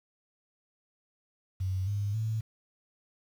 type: tone with pitch steps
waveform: sine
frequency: 94 / 101.92 / 110.5 Hz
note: F#2 / G#2 / A2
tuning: +28 / -32 / +8 cents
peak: -28 dBFS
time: 1.6-2.41 s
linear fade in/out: 10 ms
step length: 270 ms
effects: 9-bit

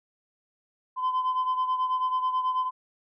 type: beating tone pair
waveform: sine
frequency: 1020 / 1029.2 Hz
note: C6 / C6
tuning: -44 / -29 cents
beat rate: 9.2 Hz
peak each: -23 / -29 dBFS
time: 0.96-2.71 s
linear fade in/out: 50 ms
effects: tanh soft clip ceiling -21 dBFS

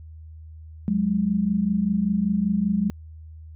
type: tone pair together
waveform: sine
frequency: 182.54 / 207.7 Hz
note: F#3 / G#3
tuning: -23 / 0 cents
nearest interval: major second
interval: 223 cents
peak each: -24 / -21 dBFS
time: 0.88-2.9 s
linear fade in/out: 0 ms
effects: added 79 Hz sine -39 dBFS peak until 3.55 s

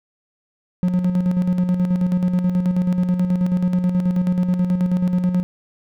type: tone with tremolo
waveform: triangle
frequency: 180.4 Hz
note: F#3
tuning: 44 cents flat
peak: -12 dBFS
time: 0.83-5.43 s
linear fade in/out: 0 ms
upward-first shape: square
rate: 9.3 Hz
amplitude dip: 50%
effects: none

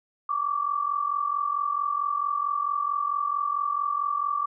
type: tone pair together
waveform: sine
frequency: 1130.2 / 1174.7 Hz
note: C#6 / D6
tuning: +33 / 0 cents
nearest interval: minor second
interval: 67 cents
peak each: -28 / -26 dBFS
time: 0.29-4.46 s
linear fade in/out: 5 ms
effects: none

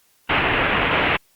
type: low-pass noise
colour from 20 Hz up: white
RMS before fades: -19 dBFS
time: 0.29-1.17 s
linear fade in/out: 10 ms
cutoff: 2900 Hz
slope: 48 dB/octave
effects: white hiss -60 dBFS RMS until 1.35 s + Opus 48 kbps

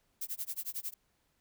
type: noise with tremolo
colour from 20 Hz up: violet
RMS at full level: -36 dBFS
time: 0.21-0.94 s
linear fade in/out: 5 ms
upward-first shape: sine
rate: 11 Hz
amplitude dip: 100%
effects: pink hiss -75 dBFS RMS until 1.4 s

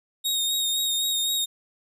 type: tone with vibrato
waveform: sawtooth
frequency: 3729 Hz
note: A#7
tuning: in tune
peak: -20 dBFS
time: 0.24-1.46 s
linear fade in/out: 20 ms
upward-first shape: sine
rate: 3.9 Hz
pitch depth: 28 cents each way
effects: none

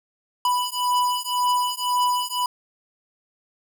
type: beating tone pair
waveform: square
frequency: 987.8 / 989.7 Hz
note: B5 / B5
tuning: 0 / +3 cents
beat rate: 1.9 Hz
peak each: -24 dBFS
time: 0.45-2.46 s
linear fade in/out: 2 ms
effects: none

